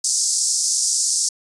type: band-pass noise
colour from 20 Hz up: pink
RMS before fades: -20 dBFS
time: 0.04-1.29 s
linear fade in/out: 5 ms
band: 5100 to 9300 Hz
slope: 48 dB/octave
effects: resampled to 24000 Hz